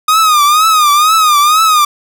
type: tone with vibrato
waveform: 45% pulse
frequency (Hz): 1233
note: D#6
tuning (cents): -16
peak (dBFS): -6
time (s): 0.08-1.85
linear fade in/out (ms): 5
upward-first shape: triangle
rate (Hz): 2.1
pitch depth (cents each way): 120
effects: none